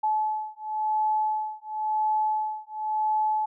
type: beating tone pair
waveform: sine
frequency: 860 / 860.95 Hz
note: A5 / A5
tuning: -40 / -38 cents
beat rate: 0.95 Hz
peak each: -27 dBFS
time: 0.03-3.46 s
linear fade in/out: 10 ms
effects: none